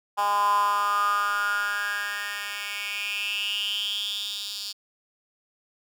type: tone with high-pass filter sweep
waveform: 10% pulse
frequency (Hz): 204.1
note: G#3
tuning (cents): -30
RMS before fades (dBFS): -27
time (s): 0.17-4.73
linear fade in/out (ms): 20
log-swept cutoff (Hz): 900 to 4300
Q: 8
effects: none